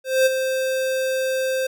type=tone with ADSR envelope; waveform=square; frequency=523.3 Hz; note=C5; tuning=in tune; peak=-13 dBFS; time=0.04-1.67 s; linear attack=220 ms; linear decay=22 ms; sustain=-8 dB; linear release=7 ms; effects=none